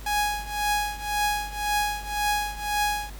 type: tone with tremolo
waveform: sawtooth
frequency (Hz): 830.6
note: G#5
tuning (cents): 0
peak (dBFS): -17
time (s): 0.06-3.1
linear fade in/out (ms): 5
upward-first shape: triangle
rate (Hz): 1.9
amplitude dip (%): 90
effects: added 50 Hz sine -37 dBFS peak until 3.19 s + pink hiss -46 dBFS RMS until 3.19 s